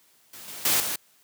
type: noise with level steps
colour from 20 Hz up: white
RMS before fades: -43 / -39 / -22 / -29 dBFS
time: 0.33-0.96 s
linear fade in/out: 5 ms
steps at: 0.48 / 0.65 / 0.8 s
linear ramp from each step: 2 ms
effects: white hiss -61 dBFS RMS until 1.23 s + high-pass 100 Hz 12 dB/octave